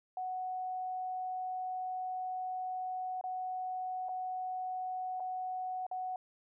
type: tone with dropouts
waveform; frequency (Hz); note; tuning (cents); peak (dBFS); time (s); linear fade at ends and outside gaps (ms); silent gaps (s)
sine; 741; F#5; +2; -35; 0.17-6.16; 2; 3.212-3.239 / 4.086-4.091 / 5.199-5.203 / 5.866-5.913
effects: none